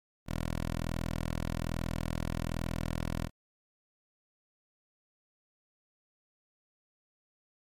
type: tone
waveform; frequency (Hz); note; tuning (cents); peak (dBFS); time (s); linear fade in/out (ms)
10% pulse; 41.2; E1; 0; -24; 0.26-3.3; 50
effects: MP3 96 kbps